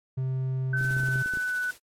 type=tone; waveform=triangle; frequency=130.81 Hz; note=C3; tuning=in tune; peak=-24 dBFS; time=0.17-1.23 s; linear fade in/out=10 ms
type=tone with pitch glide; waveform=sine; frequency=1527 to 1490.4 Hz; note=G6 to F#6; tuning=-46 to +12 cents; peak=-26 dBFS; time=0.73-1.71 s; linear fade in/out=5 ms; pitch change=-42 cents; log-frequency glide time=0.87-1.59 s
type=noise with tremolo; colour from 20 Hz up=white; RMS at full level=-44 dBFS; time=0.76-1.79 s; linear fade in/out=50 ms; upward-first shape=sine; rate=14 Hz; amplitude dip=45%
type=clicks; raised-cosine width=3 ms; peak=-27 dBFS; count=11; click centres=0.811 / 0.849 / 0.909 / 0.967 / 1.001 / 1.034 / 1.087 / 1.158 / 1.26 / 1.337 / 1.372 s
effects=low-pass 12000 Hz 12 dB/octave + AAC 64 kbps